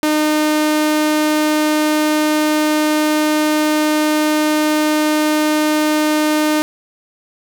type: tone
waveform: sawtooth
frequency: 305.1 Hz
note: D#4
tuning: 34 cents flat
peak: -9 dBFS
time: 0.03-6.62 s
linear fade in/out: 0 ms
effects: none